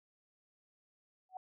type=tone with exponential growth; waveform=sine; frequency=749 Hz; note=F#5; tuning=21 cents sharp; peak=-37 dBFS; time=1.29-1.37 s; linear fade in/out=2 ms; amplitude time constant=17 ms; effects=none